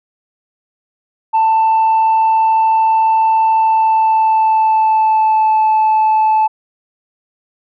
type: tone with pitch glide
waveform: sine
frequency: 887 to 870.3 Hz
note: A5 to A5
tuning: +14 to -19 cents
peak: -7 dBFS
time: 1.33-6.48 s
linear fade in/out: 20 ms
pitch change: -33 cents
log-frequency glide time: 3.52-5.64 s
effects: tanh soft clip ceiling -7 dBFS